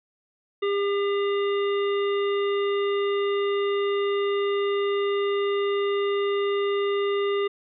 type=harmonic tone; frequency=401.9 Hz; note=G4; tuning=43 cents sharp; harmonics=1 / 3 / 5 / 7 / 9; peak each=-22 / -32 / -36 / -39 / -41 dBFS; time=0.62-7.48 s; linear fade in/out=10 ms; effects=none